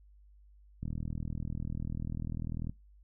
click train, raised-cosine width 5 ms, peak -25 dBFS, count 76, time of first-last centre 0.83-2.696 s, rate 40.2 Hz, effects noise-tail reverb RT60 0.2 s tail -20 dB re dry + added 50 Hz sine -56 dBFS peak until 3.03 s

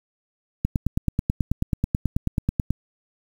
click train, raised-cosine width 5 ms, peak -8 dBFS, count 20, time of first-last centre 0.65-2.706 s, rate 9.24 Hz, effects 7-bit

